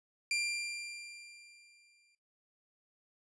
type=tone with exponential decay; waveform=sawtooth; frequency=2379 Hz; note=D7; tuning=22 cents sharp; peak=-26 dBFS; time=0.31-2.15 s; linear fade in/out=2 ms; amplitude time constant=400 ms; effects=noise-tail reverb RT60 0.2 s tail -20 dB re dry + resampled to 22050 Hz